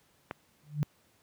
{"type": "click", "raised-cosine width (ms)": 0.5, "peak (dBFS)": -20, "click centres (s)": 0.311}
{"type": "tone with exponential growth", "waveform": "sine", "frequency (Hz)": 148.3, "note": "D3", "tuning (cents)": 17, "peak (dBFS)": -22, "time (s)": [0.63, 0.83], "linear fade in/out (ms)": 0, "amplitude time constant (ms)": 42}
{"effects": ["pink hiss -67 dBFS RMS until 1.22 s", "high-pass 80 Hz 12 dB/octave"]}